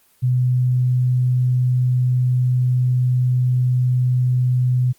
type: tone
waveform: sine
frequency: 125.7 Hz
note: B2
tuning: 31 cents sharp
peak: -14 dBFS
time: 0.22-4.93 s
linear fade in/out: 20 ms
effects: white hiss -57 dBFS RMS until 4.98 s + Opus 24 kbps